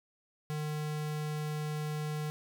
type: tone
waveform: square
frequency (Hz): 151.7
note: D#3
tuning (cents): -44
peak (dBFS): -34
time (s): 0.5-2.3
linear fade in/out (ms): 0
effects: none